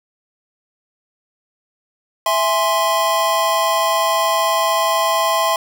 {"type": "chord", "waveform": "square", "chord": "E augmented", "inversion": "none", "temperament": "equal", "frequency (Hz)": [659.3, 830.6, 1046.5], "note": ["E5", "G#5", "B#5"], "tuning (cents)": [0, 0, 0], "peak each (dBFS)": [-20, -23, -18], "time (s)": [2.26, 5.56], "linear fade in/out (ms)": 2, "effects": []}